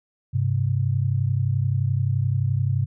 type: tone pair together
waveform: sine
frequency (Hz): 100.8 / 132.38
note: G2 / C3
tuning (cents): +49 / +21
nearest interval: perfect fourth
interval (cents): 472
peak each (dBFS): -22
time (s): 0.33-2.86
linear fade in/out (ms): 20
effects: none